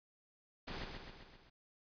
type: noise with echo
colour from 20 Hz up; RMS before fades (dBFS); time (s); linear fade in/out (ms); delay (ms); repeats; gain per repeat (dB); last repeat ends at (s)
pink; -44; 0.67-0.85; 10; 130; 5; -4; 1.5
effects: resampled to 11025 Hz